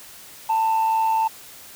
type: tone with amplitude modulation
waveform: sine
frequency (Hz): 890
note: A5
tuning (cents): +20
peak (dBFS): -13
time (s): 0.49-1.28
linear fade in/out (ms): 10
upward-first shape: sine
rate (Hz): 103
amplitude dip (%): 50
effects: tanh soft clip ceiling -15 dBFS + white hiss -43 dBFS RMS until 1.75 s